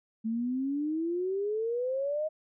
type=exponential sweep; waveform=sine; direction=up; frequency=218.9 to 632 Hz; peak=-28 dBFS; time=0.24-2.29 s; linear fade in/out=20 ms; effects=none